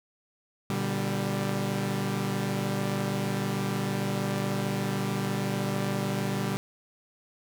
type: chord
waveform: sawtooth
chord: G major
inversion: first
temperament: equal with one note detuned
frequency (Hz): 120.37 / 146.83 / 196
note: B2 / D3 / G3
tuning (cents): -44 / 0 / 0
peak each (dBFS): -29 / -29 / -26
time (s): 0.7-6.57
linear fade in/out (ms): 0
effects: none